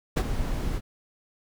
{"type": "noise with ADSR envelope", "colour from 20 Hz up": "brown", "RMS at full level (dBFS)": -17, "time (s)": [0.16, 0.81], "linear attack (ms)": 16, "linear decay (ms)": 47, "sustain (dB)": -11, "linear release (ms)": 46, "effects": []}